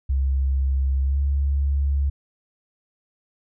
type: tone with pitch glide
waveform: sine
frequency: 67.2 to 69.89 Hz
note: C2 to C#2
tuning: +47 to +15 cents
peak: -18 dBFS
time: 0.09-2.1 s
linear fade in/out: 10 ms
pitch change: +68 cents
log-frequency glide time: 1.04-1.19 s
effects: none